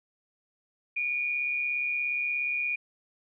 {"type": "tone pair together", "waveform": "sine", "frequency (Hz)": [2296, 2433], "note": ["D7", "D#7"], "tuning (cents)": [-40, -39], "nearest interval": "minor second", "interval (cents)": 101, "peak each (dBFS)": [-37, -27], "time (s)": [0.96, 2.76], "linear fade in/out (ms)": 10, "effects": []}